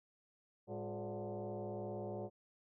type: tone with frequency modulation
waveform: sine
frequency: 109.3 Hz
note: A2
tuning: 11 cents flat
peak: -40 dBFS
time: 0.67-2.3 s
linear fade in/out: 50 ms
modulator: 156 Hz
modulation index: 3.9
effects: none